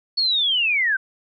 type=linear sweep; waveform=sine; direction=down; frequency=4435 to 1500 Hz; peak=-17 dBFS; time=0.17-0.97 s; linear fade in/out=10 ms; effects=none